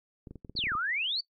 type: clicks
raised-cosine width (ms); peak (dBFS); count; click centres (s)
3; -31; 11; 0.272 / 0.31 / 0.357 / 0.448 / 0.496 / 0.553 / 0.59 / 0.639 / 0.67 / 0.719 / 0.752
type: exponential two-way sweep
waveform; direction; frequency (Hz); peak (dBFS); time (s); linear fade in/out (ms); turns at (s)
sine; down then up; 4699 to 1174.7 to 4699; -28; 0.56-1.21; 10; 0.75
effects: noise-tail reverb RT60 0.1 s tail -21 dB re dry + AAC 64 kbps